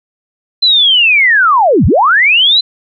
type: linear two-way sweep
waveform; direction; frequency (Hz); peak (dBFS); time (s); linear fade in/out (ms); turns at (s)
sine; down then up; 4101 to 58.27 to 4101; -5; 0.62-2.61; 10; 1.86
effects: none